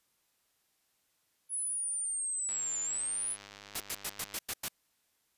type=linear two-way sweep; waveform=sine; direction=down then up; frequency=10360 to 7040 to 10230 Hz; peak=-32 dBFS; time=1.49-3.37 s; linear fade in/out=50 ms; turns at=2.81 s
type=click train; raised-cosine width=0.2 ms; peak=-31 dBFS; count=188; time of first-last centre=2.49-4.341 s; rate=101 Hz
type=noise bursts; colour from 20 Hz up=white; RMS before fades=-35 dBFS; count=7; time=3.75-4.684 s; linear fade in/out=5 ms; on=52 ms; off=95 ms
effects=white hiss -75 dBFS RMS until 5.37 s + resampled to 32000 Hz

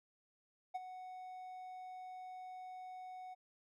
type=tone with ADSR envelope; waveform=triangle; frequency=740 Hz; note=F#5; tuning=in tune; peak=-34 dBFS; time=0.74-3.35 s; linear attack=15 ms; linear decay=27 ms; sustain=-11 dB; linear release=21 ms; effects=none

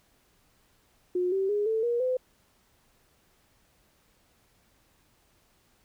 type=tone with pitch steps; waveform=sine; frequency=360.1 / 385.9 / 413.6 / 443.3 / 475.2 / 509.3 Hz; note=F#4 / G4 / G#4 / A4 / A#4 / C5; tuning=-47 / -27 / -7 / +13 / +33 / -47 cents; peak=-24 dBFS; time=1.15-2.17 s; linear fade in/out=5 ms; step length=170 ms; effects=pink hiss -66 dBFS RMS until 5.84 s

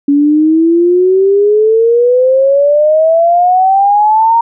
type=exponential sweep; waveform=sine; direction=up; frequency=281.3 to 935 Hz; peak=-5 dBFS; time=0.08-4.41 s; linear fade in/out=5 ms; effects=none

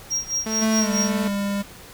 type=tone with tremolo; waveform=triangle; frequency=5630 Hz; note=F8; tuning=13 cents sharp; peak=-19 dBFS; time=0.1-1.12 s; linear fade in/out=20 ms; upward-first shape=sine; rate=4.7 Hz; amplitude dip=90%
type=tone; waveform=sawtooth; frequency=220 Hz; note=A3; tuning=in tune; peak=-21 dBFS; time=0.46-1.28 s; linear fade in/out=5 ms
type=tone with pitch glide; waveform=square; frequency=220 to 200.6 Hz; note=A3 to G3; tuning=0 to +40 cents; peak=-23 dBFS; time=0.61-1.63 s; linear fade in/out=20 ms; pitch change=-160 cents; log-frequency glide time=0.79-0.91 s
effects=pink hiss -43 dBFS RMS until 1.93 s

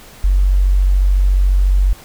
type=tone; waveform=sine; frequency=47.05 Hz; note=F#1; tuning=30 cents sharp; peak=-9 dBFS; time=0.24-1.93 s; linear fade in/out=0 ms; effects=pink hiss -40 dBFS RMS until 2.04 s

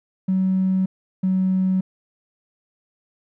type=tone pair in turn; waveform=triangle; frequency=188.3 / 187.45 Hz; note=F#3 / F#3; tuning=+31 / +23 cents; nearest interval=unison; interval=8 cents; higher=first; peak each=-13 dBFS; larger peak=neither; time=0.28-0.86 / 1.23-1.81 s; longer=neither; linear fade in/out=10 ms; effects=tanh soft clip ceiling -14 dBFS

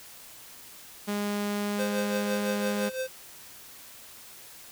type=tone; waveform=sawtooth; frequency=205.3 Hz; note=G#3; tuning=20 cents flat; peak=-24 dBFS; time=1.07-2.9 s; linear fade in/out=20 ms
type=tone with tremolo; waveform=square; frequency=519 Hz; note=C5; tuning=14 cents flat; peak=-28 dBFS; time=1.78-3.08 s; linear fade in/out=20 ms; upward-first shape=triangle; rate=5.9 Hz; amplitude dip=80%
effects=white hiss -48 dBFS RMS until 4.71 s

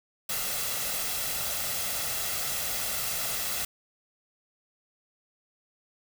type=noise with comb filter; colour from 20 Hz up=white; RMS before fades=-31 dBFS; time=0.29-3.65 s; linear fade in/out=5 ms; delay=1.5 ms; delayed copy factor=+0.5; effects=none

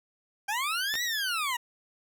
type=linear two-way sweep; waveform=20% pulse; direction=up then down; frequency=778 to 1975.5 to 929 Hz; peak=-23 dBFS; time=0.48-1.57 s; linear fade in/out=10 ms; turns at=1.03 s
type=clicks; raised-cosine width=0.2 ms; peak=-18 dBFS; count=2; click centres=0.94 / 0.954 s
effects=none

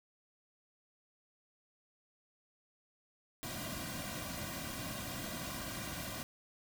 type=noise with comb filter; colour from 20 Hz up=pink; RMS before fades=-42 dBFS; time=3.43-6.23 s; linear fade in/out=0 ms; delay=2.3 ms; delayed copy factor=-1; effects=none

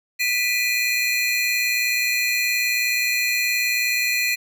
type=tone cluster; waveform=square; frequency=1982 / 2425 / 2544 / 4181 Hz; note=B6 / D#7 / D#7 / C8; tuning=+6 / -45 / +38 / -2 cents; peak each=-26 / -23 / -29 / -27 dBFS; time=0.19-4.36 s; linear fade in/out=20 ms; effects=none

